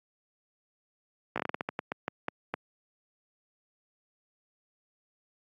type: slowing click train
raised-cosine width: 0.5 ms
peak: -15 dBFS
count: 14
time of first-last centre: 1.36-2.54 s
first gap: 16 ms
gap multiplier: 1.26
effects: high-pass 150 Hz 12 dB/octave + Opus 48 kbps